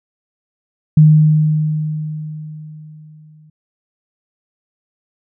sine tone with exponential decay, 154 Hz, D#3, 17 cents flat, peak -3 dBFS, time 0.97-3.5 s, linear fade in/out 5 ms, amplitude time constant 550 ms, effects none

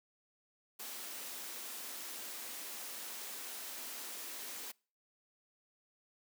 white high-pass noise, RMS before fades -45 dBFS, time 0.79-4.72 s, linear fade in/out 10 ms, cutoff 210 Hz, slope 48 dB/octave, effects noise-tail reverb RT60 0.4 s tail -26 dB re dry

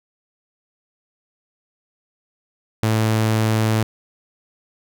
sawtooth tone, 110 Hz, A2, in tune, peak -12 dBFS, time 2.83-3.83 s, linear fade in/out 0 ms, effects none

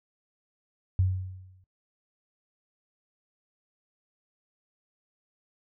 sine tone with exponential decay, 93.1 Hz, F#2, 11 cents sharp, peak -19 dBFS, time 0.99-1.64 s, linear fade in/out 0 ms, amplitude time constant 140 ms, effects noise-tail reverb RT60 0.1 s tail -17 dB re dry

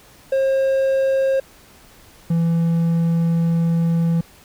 triangle tone pair in turn, 536 / 166.99 Hz, C5 / E3, +42 / +23 cents, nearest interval octave + minor sixth, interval 2019 cents, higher first, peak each -13 dBFS, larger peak neither, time 0.32-1.4 / 2.3-4.21 s, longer second, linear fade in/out 5 ms, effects pink hiss -48 dBFS RMS until 4.44 s

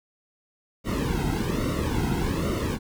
brown noise with flanger, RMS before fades -26 dBFS, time 0.84-2.79 s, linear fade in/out 50 ms, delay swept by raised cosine 1.2 to 1.74 ms, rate 1.2 Hz, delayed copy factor -0.9, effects none

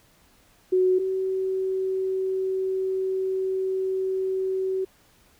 sine tone pair in turn, 370 / 378.9 Hz, F#4 / F#4, 0 / +41 cents, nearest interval unison, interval 41 cents, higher second, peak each -17 / -23 dBFS, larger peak first, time 0.72-0.99 / 0.99-4.85 s, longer second, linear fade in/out 10 ms, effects pink hiss -59 dBFS RMS until 5.39 s

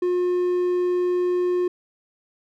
triangle tone, 358.1 Hz, F4, 43 cents sharp, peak -17 dBFS, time 0.02-1.68 s, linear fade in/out 5 ms, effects none

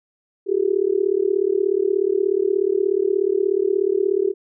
sine tone with amplitude modulation, 392 Hz, G4, in tune, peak -12 dBFS, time 0.46-4.34 s, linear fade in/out 50 ms, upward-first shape sine, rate 36.7 Hz, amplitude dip 100%, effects none

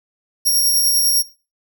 10% pulse tone with tremolo, 5588 Hz, F8, in tune, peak -6 dBFS, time 0.45-1.23 s, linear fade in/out 20 ms, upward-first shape triangle, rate 10 Hz, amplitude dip 30%, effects noise-tail reverb RT60 0.3 s tail -17 dB re dry

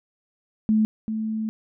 sine tone pair in turn, 216.9 / 219 Hz, A3 / A3, -25 / -8 cents, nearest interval unison, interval 17 cents, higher second, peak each -16 / -24 dBFS, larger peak first, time 0.69-0.85 / 1.08-1.49 s, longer second, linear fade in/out 0 ms, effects none

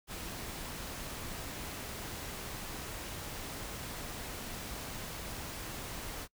pink noise, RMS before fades -42 dBFS, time 0.07-6.28 s, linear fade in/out 50 ms, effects noise-tail reverb RT60 0.1 s tail -24 dB re dry

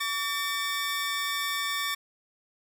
20% pulse tone pair together, 1143 / 1801.9 Hz, D6 / A6, -47 / +41 cents, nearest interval minor sixth, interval 788 cents, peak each -26 dBFS, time 0-1.95 s, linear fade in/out 10 ms, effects none

